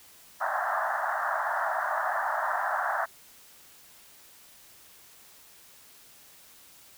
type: band-pass noise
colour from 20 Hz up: pink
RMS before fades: -29 dBFS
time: 0.4-3.06 s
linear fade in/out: 20 ms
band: 620 to 1800 Hz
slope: 96 dB/octave
effects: white hiss -54 dBFS RMS until 6.97 s